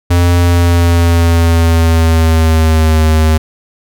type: tone with pitch glide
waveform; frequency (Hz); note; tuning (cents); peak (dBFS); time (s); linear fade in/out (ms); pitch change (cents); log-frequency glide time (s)
square; 87.31 to 78.69; F2 to D#2; 0 to +20; -7; 0.1-3.38; 10; -180; 0.39-3.01
effects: none